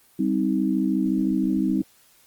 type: chord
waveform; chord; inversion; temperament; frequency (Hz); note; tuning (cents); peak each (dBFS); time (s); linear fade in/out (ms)
sine; C minor; second; equal with one note detuned; 196 / 261.6 / 315.3; G3 / C4 / Eb4; 0 / 0 / +23; -24; 0.19-1.82; 5
effects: white hiss -57 dBFS RMS until 2.26 s + Opus 24 kbps